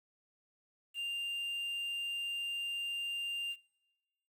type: tone with quantisation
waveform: triangle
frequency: 2794 Hz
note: F7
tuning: in tune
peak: -34 dBFS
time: 0.94-3.56 s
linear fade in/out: 50 ms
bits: 10
effects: noise-tail reverb RT60 1.0 s tail -22 dB re dry